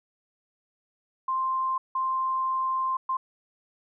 sine tone bursts at uneven times, 1048 Hz, C6, 2 cents sharp, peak -24 dBFS, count 3, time 1.28-1.78 / 1.95-2.97 / 3.09-3.17 s, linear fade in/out 5 ms, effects none

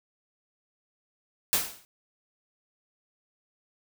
white noise with exponential decay, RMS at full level -21 dBFS, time 1.53-1.85 s, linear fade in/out 0 ms, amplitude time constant 68 ms, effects none

